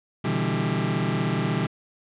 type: chord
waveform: sawtooth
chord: E minor seventh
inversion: second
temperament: just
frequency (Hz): 123.61 / 148.33 / 164.81 / 197.78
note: B2 / D3 / E3 / G3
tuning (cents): +2 / +18 / 0 / +16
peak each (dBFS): -24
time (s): 0.24-1.67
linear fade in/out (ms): 10
effects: resampled to 8000 Hz + 9-bit

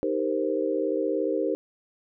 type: chord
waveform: sine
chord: C minor seventh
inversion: first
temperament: equal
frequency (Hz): 311.1 / 392 / 466.2 / 523.3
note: Eb4 / G4 / Bb4 / C5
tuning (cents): 0 / 0 / 0 / 0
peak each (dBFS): -29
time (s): 0.03-1.55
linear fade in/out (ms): 0
effects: none

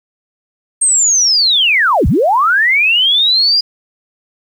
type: linear two-way sweep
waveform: sine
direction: down then up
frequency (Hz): 8620 to 45 to 4917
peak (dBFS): -8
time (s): 0.81-3.61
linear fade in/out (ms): 10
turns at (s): 2.07
effects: 7-bit

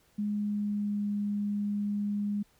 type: tone with pitch glide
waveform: sine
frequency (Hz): 207.7 to 205.2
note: G#3 to G#3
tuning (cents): 0 to -21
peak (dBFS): -28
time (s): 0.18-2.43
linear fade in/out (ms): 10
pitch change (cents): -21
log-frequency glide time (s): 0.29-1.1
effects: pink hiss -66 dBFS RMS until 2.59 s

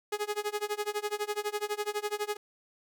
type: tone with tremolo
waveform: sawtooth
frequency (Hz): 417.2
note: G#4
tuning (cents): +8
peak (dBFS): -24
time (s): 0.12-2.37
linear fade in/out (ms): 5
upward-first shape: sine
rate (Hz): 12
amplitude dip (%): 95
effects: none

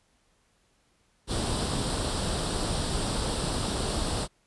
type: noise with comb filter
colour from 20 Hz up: pink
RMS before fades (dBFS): -29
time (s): 1.27-4.28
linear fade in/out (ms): 50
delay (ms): 0.23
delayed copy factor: +0.6
effects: pink hiss -68 dBFS RMS until 4.46 s + resampled to 24000 Hz

